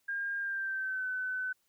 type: tone with pitch glide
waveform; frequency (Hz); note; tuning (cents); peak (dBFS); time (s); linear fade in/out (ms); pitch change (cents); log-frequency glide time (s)
sine; 1611 to 1511.8; G6 to F#6; +47 to +37; -32; 0.08-1.53; 10; -110; 0.38-1.07
effects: white hiss -75 dBFS RMS until 1.68 s